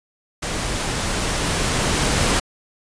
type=noise with level ramp; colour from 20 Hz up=pink; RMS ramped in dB=-25 to -18 dBFS; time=0.42-2.4 s; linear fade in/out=10 ms; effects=resampled to 22050 Hz